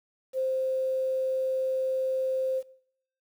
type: tone with quantisation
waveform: sine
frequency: 523.3 Hz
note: C5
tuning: in tune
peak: -25 dBFS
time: 0.33-2.63 s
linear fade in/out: 50 ms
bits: 9
effects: noise-tail reverb RT60 0.7 s tail -21 dB re dry